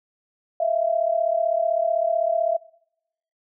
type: tone pair together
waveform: sine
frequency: 644.2 / 680 Hz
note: E5 / F5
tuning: -40 / -46 cents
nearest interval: minor second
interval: 94 cents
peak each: -22 dBFS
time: 0.6-2.57 s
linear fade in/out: 5 ms
effects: noise-tail reverb RT60 0.8 s tail -22 dB re dry